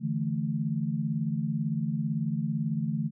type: chord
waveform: sine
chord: D suspended second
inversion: none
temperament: equal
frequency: 146.83 / 164.81 / 220 Hz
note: D3 / E3 / A3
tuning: 0 / 0 / 0 cents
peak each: -31 dBFS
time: 0-3.11 s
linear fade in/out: 50 ms
effects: none